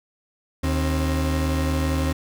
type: tone pair together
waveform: 35% pulse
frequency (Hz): 77.78 / 266.1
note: D#2 / C4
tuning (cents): 0 / +29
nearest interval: octave + major sixth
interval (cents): 2129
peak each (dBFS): -20 / -24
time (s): 0.63-2.13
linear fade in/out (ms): 10
effects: none